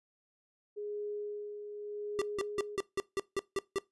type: tone with tremolo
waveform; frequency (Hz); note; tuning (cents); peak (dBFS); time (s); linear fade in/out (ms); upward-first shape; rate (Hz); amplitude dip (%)
sine; 415.3; G#4; 0; -35; 0.76-2.77; 20; sine; 0.84; 50
type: tone bursts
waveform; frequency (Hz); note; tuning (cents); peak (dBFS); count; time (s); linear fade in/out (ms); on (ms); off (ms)
square; 392; G4; 0; -30; 9; 2.19-3.784; 0; 26; 170
effects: noise-tail reverb RT60 0.2 s tail -21 dB re dry + resampled to 24000 Hz